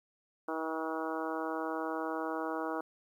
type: harmonic tone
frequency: 160 Hz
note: D#3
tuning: 49 cents sharp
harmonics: 2 / 3 / 4 / 5 / 6 / 7 / 8 / 9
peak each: -38 / -40 / -41 / -42 / -43 / -43 / -44 / -45 dBFS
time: 0.48-2.81 s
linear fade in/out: 5 ms
effects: 11-bit